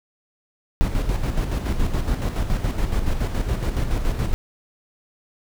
brown noise with tremolo, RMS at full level -20 dBFS, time 0.81-4.34 s, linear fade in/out 0 ms, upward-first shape square, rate 7.1 Hz, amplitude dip 50%, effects none

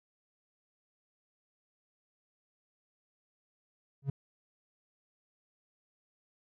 triangle tone with exponential growth, 138 Hz, C#3, 7 cents flat, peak -23 dBFS, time 4.02-4.1 s, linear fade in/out 5 ms, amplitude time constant 16 ms, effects none

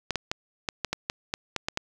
clicks, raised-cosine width 0.2 ms, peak -10 dBFS, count 11, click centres 0.107 / 0.157 / 0.315 / 0.688 / 0.847 / 0.93 / 1.099 / 1.339 / 1.563 / 1.685 / 1.774 s, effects 8-bit

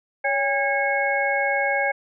sine tone cluster, 560 / 806 / 1636 / 2186 Hz, C#5 / G5 / G#6 / C#7, +18 / +48 / -26 / -25 cents, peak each -25 dBFS, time 0.24-1.92 s, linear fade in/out 10 ms, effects none

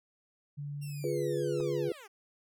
sine tone, 144.3 Hz, D3, 30 cents flat, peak -36 dBFS, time 0.57-1.9 s, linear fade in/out 20 ms
10% pulse linear sweep, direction down, 2784 to 370 Hz, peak -40 dBFS, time 0.81-2.08 s, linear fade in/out 20 ms
sine chord, F diminished, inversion none, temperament equal, 349.2 / 415.3 / 493.9 Hz, F4 / Ab4 / Cb5, 0 / 0 / 0 cents, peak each -34 dBFS, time 1.04-1.92 s, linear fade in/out 2 ms
clicks, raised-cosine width 1 ms, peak -34 dBFS, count 2, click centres 1.602 / 1.608 s
effects none

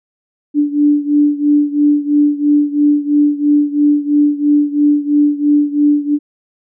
sine beating tone pair, 292.1 / 295.1 Hz, D4 / D4, -9 / +8 cents, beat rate 3 Hz, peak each -11 / -14 dBFS, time 0.54-6.19 s, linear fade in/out 50 ms, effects none

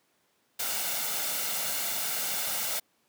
white noise with comb filter, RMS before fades -31 dBFS, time 0.59-2.8 s, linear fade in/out 10 ms, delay 1.4 ms, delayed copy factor +0.5, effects pink hiss -70 dBFS RMS until 3.08 s + high-pass 200 Hz 12 dB/octave

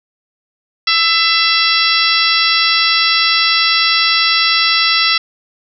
harmonic tone with a mistuned harmonic, 670 Hz, E5, 28 cents sharp, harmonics 2 / 3 / 4 / 5 / 6 / 7 / 8, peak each -18 / -18 / -18 / -18 / -18 / -18 / -18 dBFS, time 0.87-5.18 s, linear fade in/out 5 ms, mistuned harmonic 2, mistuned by -24 cents, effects none

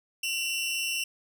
sawtooth tone pair together, 2724 / 2944 Hz, F7 / F#7, -44 / -9 cents, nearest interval minor second, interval 135 cents, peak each -26 / -31 dBFS, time 0.23-1.04 s, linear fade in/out 5 ms, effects none

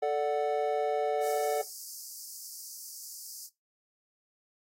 triangle chord, D major, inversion second, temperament equal, 440 / 587.3 / 740 Hz, A4 / D5 / F#5, 0 / 0 / 0 cents, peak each -28 / -30 / -29 dBFS, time 0.02-1.62 s, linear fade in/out 10 ms
pink high-pass noise, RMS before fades -44 dBFS, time 1.2-3.5 s, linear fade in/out 50 ms, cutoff 4700 Hz, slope 96 dB/octave
effects noise-tail reverb RT60 0.2 s tail -20 dB re dry + AAC 48 kbps

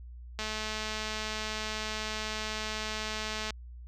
click train, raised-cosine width 0.2 ms, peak -18 dBFS, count 674, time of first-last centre 0.39-3.506 s, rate 216 Hz, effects added 60 Hz sine -43 dBFS peak until 3.87 s

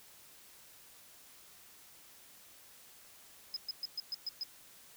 sine tone bursts, 5070 Hz, D#8, 32 cents sharp, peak -32 dBFS, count 7, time 3.54-4.435 s, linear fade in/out 2 ms, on 25 ms, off 120 ms, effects tanh soft clip ceiling -34 dBFS + white hiss -58 dBFS RMS until 4.96 s

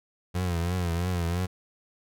30% pulse tone with vibrato, 87.6 Hz, F2, 6 cents sharp, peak -23 dBFS, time 0.34-1.47 s, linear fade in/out 20 ms, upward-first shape triangle, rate 3 Hz, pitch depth 100 cents each way, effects none

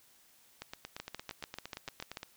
two click trains, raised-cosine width 0.2 ms, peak -24 / -22 dBFS, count 15 / 9, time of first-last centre 0.62-2.231 / 1-2.171 s, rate 8.69 / 6.83 Hz, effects white hiss -64 dBFS RMS until 2.36 s

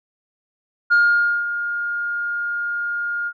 sine tone with ADSR envelope, 1417 Hz, F6, 25 cents sharp, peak -9 dBFS, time 0.9-3.33 s, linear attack 24 ms, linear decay 520 ms, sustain -12 dB, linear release 60 ms, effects tanh soft clip ceiling -9 dBFS

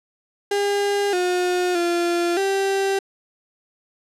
35% pulse tone with pitch steps, 404.3 / 359.8 / 345.3 / 390.6 Hz, G#4 / F#4 / F4 / G4, -46 / -48 / -20 / -6 cents, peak -17 dBFS, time 0.51-2.99 s, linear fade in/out 5 ms, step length 620 ms, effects low-pass 10000 Hz 12 dB/octave

